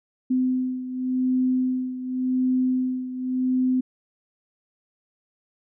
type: beating tone pair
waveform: sine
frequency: 255.5 / 256.39 Hz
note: C4 / C4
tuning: -41 / -35 cents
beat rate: 0.89 Hz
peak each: -22 / -27 dBFS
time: 0.3-3.81 s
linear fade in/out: 10 ms
effects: none